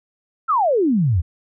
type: exponential sweep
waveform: sine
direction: down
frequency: 1396.9 to 76 Hz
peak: -14 dBFS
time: 0.48-1.22 s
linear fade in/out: 20 ms
effects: none